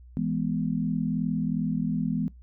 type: chord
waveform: sine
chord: E major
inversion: none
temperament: equal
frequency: 164.81 / 207.7 / 246.9 Hz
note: E3 / G#3 / B3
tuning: 0 / 0 / 0 cents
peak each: -29 dBFS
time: 0.17-2.28 s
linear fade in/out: 0 ms
effects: noise-tail reverb RT60 0.2 s tail -23 dB re dry + added 61 Hz sine -46 dBFS peak until 2.42 s